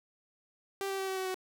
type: tone with pitch steps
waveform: sawtooth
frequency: 392 / 388.2 / 384.4 / 380.6 / 376.9 / 373.2 Hz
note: G4 / G4 / G4 / F#4 / F#4 / F#4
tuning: 0 / -17 / -34 / +49 / +32 / +15 cents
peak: -29 dBFS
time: 0.81-1.344 s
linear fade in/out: 0 ms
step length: 89 ms
effects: none